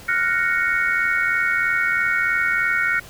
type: chord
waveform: sine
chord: Gb major seventh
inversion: third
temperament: equal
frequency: 1396.9 / 1480 / 1864.7 / 2217 Hz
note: F6 / Gb6 / Bb6 / Db7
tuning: 0 / 0 / 0 / 0 cents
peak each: -23 dBFS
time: 0.08-3 s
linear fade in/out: 10 ms
effects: pink hiss -42 dBFS RMS until 3.09 s